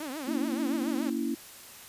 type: tone with vibrato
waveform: sawtooth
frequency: 285 Hz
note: C#4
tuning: 48 cents sharp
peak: -31 dBFS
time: 0-1.1 s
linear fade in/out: 5 ms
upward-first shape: triangle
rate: 7 Hz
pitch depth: 250 cents each way
type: chord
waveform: sine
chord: A# diminished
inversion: none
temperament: equal with one note detuned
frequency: 233.1 / 282 / 329.6 Hz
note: A#3 / C#4 / E4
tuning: 0 / +30 / 0 cents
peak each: -32 / -32 / -33 dBFS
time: 0.27-1.35 s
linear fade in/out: 10 ms
effects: white hiss -48 dBFS RMS until 1.88 s + resampled to 32000 Hz